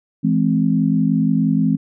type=chord; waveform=sine; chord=E augmented; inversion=none; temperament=equal with one note detuned; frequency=164.81 / 210.9 / 261.6 Hz; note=E3 / G#3 / B#3; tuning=0 / +27 / 0 cents; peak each=-18 dBFS; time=0.23-1.77 s; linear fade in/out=20 ms; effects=none